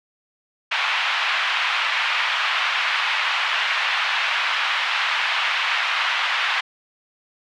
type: band-pass noise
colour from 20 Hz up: white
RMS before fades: -22 dBFS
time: 0.71-6.61 s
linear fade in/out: 10 ms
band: 890 to 3100 Hz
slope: 24 dB/octave
effects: none